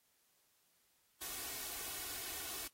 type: noise with comb filter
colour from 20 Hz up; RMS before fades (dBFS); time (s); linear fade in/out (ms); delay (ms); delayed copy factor
white; -44; 1.21-2.68; 10; 2.7; +0.55
effects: white hiss -75 dBFS RMS until 2.73 s + AAC 48 kbps